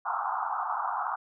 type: band-pass noise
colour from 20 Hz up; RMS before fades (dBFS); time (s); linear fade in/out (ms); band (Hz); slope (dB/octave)
pink; -31; 0.05-1.16; 10; 720 to 1400; 96
effects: none